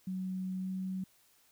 sine tone with pitch glide, 186.6 to 187.9 Hz, F#3 to F#3, +15 to +27 cents, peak -34 dBFS, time 0.07-1.04 s, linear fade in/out 5 ms, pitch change +12 cents, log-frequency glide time 0.59-0.69 s, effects white hiss -67 dBFS RMS until 1.51 s

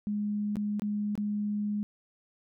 sine tone with dropouts, 207.7 Hz, G#3, in tune, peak -28 dBFS, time 0.07-1.83 s, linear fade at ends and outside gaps 0 ms, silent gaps 0.557-0.568 / 0.796-0.82 / 1.154-1.177 s, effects none

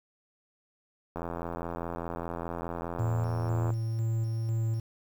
click train, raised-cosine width 1 ms, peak -21 dBFS, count 217, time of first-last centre 1.16-3.704 s, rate 84.9 Hz
triangle tone with tremolo, 112.8 Hz, A2, 44 cents sharp, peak -24 dBFS, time 2.99-4.8 s, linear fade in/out 5 ms, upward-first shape square, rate 2 Hz, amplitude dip 25%
effects 9-bit

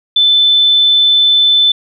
sine tone, 3520 Hz, A7, in tune, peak -6 dBFS, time 0.16-1.72 s, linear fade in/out 5 ms, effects none

